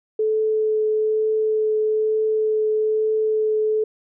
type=tone with vibrato; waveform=sine; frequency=433.2 Hz; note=A4; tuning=27 cents flat; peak=-17 dBFS; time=0.19-3.84 s; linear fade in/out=5 ms; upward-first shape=triangle; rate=1.1 Hz; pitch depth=10 cents each way; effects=none